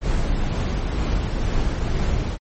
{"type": "noise with tremolo", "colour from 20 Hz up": "brown", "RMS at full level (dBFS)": -20, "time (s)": [0.01, 2.38], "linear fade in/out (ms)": 50, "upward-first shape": "triangle", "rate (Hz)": 2.1, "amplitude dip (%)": 30, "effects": ["MP3 32 kbps"]}